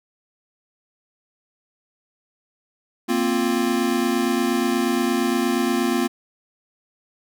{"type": "chord", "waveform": "square", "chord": "Bb suspended second", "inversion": "none", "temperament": "equal", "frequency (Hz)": [233.1, 261.6, 349.2], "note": ["Bb3", "C4", "F4"], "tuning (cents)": [0, 0, 0], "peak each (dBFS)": -24, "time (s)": [3.08, 6.08], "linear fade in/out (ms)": 20, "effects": []}